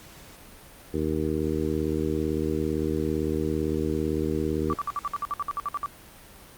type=harmonic tone; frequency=77.78 Hz; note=D#2; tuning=in tune; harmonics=1 / 2 / 3 / 4 / 5 / 6; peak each=-32 / -33 / -32 / -29 / -30 / -33 dBFS; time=0.93-4.75 s; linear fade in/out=20 ms
type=tone bursts; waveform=sine; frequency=1161 Hz; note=D6; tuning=20 cents flat; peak=-25 dBFS; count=14; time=4.7-5.86 s; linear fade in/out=0 ms; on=29 ms; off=58 ms
effects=pink hiss -48 dBFS RMS until 6.57 s + Opus 48 kbps